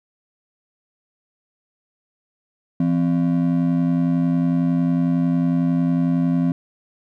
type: ring-modulated tone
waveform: triangle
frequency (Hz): 213.7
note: G#3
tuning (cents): +50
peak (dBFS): -11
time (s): 2.8-6.52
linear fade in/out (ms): 2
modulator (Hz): 45.5
effects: none